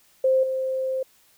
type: tone with level steps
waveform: sine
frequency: 524 Hz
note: C5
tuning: 2 cents sharp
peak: -16 / -23 dBFS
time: 0.24-1.03 s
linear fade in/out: 5 ms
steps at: 0.43 s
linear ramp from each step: 5 ms
effects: white hiss -59 dBFS RMS until 1.37 s